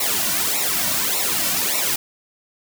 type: noise with flanger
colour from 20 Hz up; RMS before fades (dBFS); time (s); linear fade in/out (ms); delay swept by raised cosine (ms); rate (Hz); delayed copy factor
white; -21; 0-1.96; 5; 0.62 to 2.42; 1.7; -0.85
effects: none